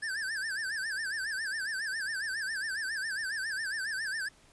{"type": "tone with vibrato", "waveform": "square", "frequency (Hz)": 1661.2, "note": "G#6", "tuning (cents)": 0, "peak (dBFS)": -33, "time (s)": [0.02, 4.29], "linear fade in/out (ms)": 10, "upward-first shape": "sine", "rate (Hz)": 7.3, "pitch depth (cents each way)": 160, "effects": ["pink hiss -61 dBFS RMS until 4.52 s", "resampled to 24000 Hz"]}